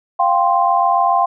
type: chord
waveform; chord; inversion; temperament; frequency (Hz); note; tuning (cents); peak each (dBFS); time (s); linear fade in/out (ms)
sine; F suspended second; none; just; 698.5 / 785.8 / 1047.7; F5 / G5 / C6; 0 / +4 / +2; -16; 0.19-1.26; 10
effects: none